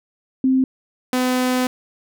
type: tone pair in turn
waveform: sine / sawtooth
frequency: 261.6 / 253.1 Hz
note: C4 / B3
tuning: 0 / +43 cents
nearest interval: minor second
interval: 57 cents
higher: first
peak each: -13 dBFS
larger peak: neither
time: 0.44-0.64 / 1.13-1.67 s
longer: second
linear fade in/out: 2 ms
effects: none